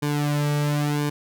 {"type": "tone with flanger", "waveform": "sawtooth", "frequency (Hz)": 146.83, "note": "D3", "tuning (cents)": 0, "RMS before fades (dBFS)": -23, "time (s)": [0.02, 1.1], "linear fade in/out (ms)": 10, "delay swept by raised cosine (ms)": [1.5, 2.9], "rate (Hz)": 0.96, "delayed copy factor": -0.8, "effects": []}